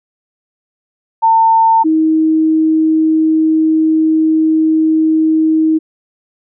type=tone pair in turn; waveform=sine; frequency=900 / 316.5 Hz; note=A5 / D#4; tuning=+39 / +30 cents; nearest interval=octave + tritone; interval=1809 cents; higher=first; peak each=-6 / -8 dBFS; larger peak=first; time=1.22-1.84 / 1.84-5.79 s; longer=second; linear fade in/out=20 ms; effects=none